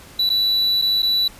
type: tone with dropouts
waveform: triangle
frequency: 3951 Hz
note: B7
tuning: in tune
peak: -14 dBFS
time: 0.19-1.28 s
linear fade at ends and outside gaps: 5 ms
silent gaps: 0.293-0.3 / 0.816-0.821 / 1.022-1.028 s
effects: pink hiss -43 dBFS RMS until 1.39 s + resampled to 32000 Hz